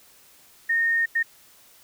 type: tone bursts at uneven times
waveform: sine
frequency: 1840 Hz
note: A#6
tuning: 23 cents flat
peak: -19 dBFS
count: 2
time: 0.69-1.06 / 1.15-1.23 s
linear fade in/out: 10 ms
effects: white hiss -54 dBFS RMS until 1.83 s